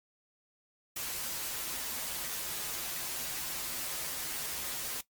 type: noise with comb filter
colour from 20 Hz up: white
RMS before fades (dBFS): -37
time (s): 0.96-5.01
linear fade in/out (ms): 5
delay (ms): 10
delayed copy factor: -0.95
effects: noise-tail reverb RT60 0.1 s tail -17 dB re dry + MP3 96 kbps